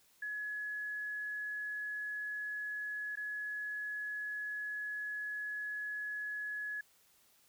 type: tone with dropouts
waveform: sine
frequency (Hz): 1692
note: G#6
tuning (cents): +32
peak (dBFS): -37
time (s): 0.22-6.81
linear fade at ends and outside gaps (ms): 5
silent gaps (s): 3.156-3.171
effects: white hiss -68 dBFS RMS until 7.48 s